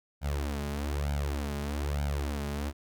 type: tone with flanger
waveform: sawtooth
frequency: 71.8 Hz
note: D2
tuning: 39 cents flat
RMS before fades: -32 dBFS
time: 0.21-2.73 s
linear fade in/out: 50 ms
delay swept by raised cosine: 1.3 to 4.9 ms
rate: 1.1 Hz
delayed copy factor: +1
effects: none